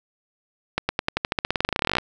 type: accelerating click train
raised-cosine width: 0.3 ms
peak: -5 dBFS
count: 26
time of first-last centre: 0.78-1.984 s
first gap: 110 ms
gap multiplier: 0.92
effects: none